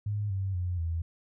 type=tone with pitch steps; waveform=sine; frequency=103.83 / 96.32 / 89.35 / 82.89 Hz; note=G#2 / G2 / F2 / E2; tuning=0 / -30 / +40 / +10 cents; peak=-28 dBFS; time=0.06-1.02 s; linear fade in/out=5 ms; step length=240 ms; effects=none